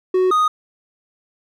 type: tone pair in turn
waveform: triangle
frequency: 370.5 / 1242.3 Hz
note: F#4 / D#6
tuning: +2 / -3 cents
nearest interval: octave + major sixth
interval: 2095 cents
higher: second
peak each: -11 dBFS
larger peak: neither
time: 0.14-0.31 / 0.31-0.48 s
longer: neither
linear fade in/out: 5 ms
effects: none